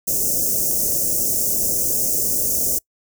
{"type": "band-stop noise", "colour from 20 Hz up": "white", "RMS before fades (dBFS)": -20, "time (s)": [0.07, 2.79], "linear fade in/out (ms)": 10, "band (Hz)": [620, 5700], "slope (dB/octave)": 48, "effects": ["noise-tail reverb RT60 0.1 s tail -25 dB re dry"]}